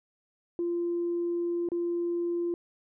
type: tone with dropouts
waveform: sine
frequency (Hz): 345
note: F4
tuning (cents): -21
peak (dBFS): -26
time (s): 0.59-2.54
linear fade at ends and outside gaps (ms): 1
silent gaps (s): 1.688-1.718
effects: tanh soft clip ceiling -22 dBFS